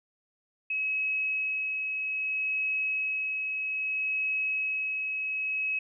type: tone with tremolo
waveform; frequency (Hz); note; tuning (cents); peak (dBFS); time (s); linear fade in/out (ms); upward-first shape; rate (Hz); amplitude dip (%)
sine; 2562; E7; -50; -26; 0.7-5.79; 5; sine; 0.62; 30
effects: none